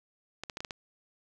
clicks, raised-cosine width 0.2 ms, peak -20 dBFS, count 6, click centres 0.436 / 0.498 / 0.571 / 0.605 / 0.648 / 0.708 s, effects none

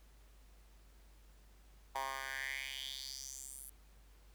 10% pulse tone with high-pass filter sweep, 134.3 Hz, C3, 46 cents sharp, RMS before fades -44 dBFS, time 1.95-3.7 s, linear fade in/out 5 ms, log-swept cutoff 900 to 11000 Hz, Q 4.2, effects added 50 Hz sine -59 dBFS peak until 4.34 s + pink hiss -69 dBFS RMS until 4.34 s

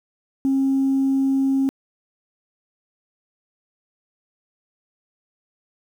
sine tone, 270 Hz, C#4, 45 cents flat, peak -15 dBFS, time 0.45-1.69 s, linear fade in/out 0 ms, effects tanh soft clip ceiling -13 dBFS + 8-bit

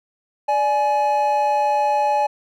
triangle tone pair together, 587.3 / 840.5 Hz, D5 / G#5, 0 / +20 cents, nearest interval tritone, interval 620 cents, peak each -20 / -15 dBFS, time 0.48-2.27 s, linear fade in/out 10 ms, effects none

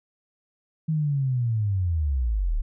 sine linear sweep, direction down, 160.7 to 32.7 Hz, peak -21 dBFS, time 0.88-2.62 s, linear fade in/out 10 ms, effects none

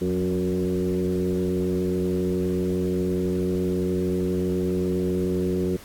sine tone with frequency modulation, 273.6 Hz, C#4, 23 cents flat, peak -21 dBFS, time 0.01-5.77 s, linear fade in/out 10 ms, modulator 92.4 Hz, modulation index 1.8, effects pink hiss -46 dBFS RMS until 5.84 s + AAC 64 kbps

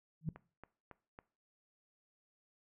sine tone with exponential growth, 158.1 Hz, D#3, 28 cents sharp, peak -29 dBFS, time 0.21-0.29 s, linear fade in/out 2 ms, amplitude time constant 16 ms
click train, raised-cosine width 0.5 ms, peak -34 dBFS, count 4, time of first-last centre 0.36-1.189 s, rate 3.62 Hz
effects noise-tail reverb RT60 0.4 s tail -20 dB re dry + low-pass 2000 Hz 12 dB/octave

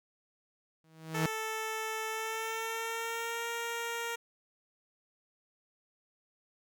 sawtooth tone with exponential growth, 160 Hz, D#3, 49 cents sharp, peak -22 dBFS, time 0.84-1.26 s, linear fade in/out 0 ms, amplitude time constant 91 ms
10% pulse tone with pitch glide, 440 to 466.2 Hz, A4 to A#4, 0 to 0 cents, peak -26 dBFS, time 1.14-4.16 s, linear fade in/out 10 ms, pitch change +100 cents, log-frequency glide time 2.09-3.48 s
effects none

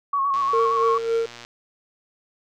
sine tone with vibrato, 1108.7 Hz, C#6, in tune, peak -19 dBFS, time 0.13-0.98 s, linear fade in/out 5 ms, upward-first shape square, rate 8.6 Hz, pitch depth 33 cents each way
click train, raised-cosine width 0.2 ms, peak -22 dBFS, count 133, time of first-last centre 0.34-1.449 s, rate 119 Hz
triangle tone with tremolo, 457.9 Hz, A#4, 31 cents flat, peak -16 dBFS, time 0.53-1.26 s, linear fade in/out 5 ms, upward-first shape sine, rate 3.6 Hz, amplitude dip 60%
effects none

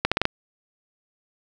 accelerating click train, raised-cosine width 0.3 ms, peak -3 dBFS, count 5, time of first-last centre 0.05-0.254 s, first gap 66 ms, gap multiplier 0.83, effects none

